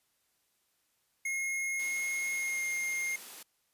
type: tone with pitch glide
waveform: square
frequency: 2155 to 2128 Hz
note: C#7 to C7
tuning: -49 to +29 cents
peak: -32 dBFS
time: 1.25-3.16 s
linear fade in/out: 5 ms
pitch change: -22 cents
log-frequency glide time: 2.34-2.63 s
type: high-pass noise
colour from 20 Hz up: white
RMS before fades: -47 dBFS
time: 1.79-3.43 s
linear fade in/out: 5 ms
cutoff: 190 Hz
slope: 24 dB/octave
effects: white hiss -75 dBFS RMS until 3.73 s + resampled to 32000 Hz